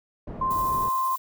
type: low-pass noise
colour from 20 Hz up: pink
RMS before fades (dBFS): -36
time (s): 0.27-0.89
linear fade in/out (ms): 5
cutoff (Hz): 660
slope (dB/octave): 12
type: tone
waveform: sine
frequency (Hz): 1046.5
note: C6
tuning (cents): 0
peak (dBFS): -22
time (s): 0.41-1.16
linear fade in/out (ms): 5
type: noise with tremolo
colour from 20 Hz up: violet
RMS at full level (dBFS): -37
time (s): 0.5-1.18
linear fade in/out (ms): 10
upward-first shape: triangle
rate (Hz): 13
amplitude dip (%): 25
effects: none